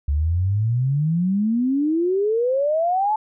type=exponential sweep; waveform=sine; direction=up; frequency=69.3 to 880 Hz; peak=-17 dBFS; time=0.08-3.16 s; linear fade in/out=5 ms; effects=none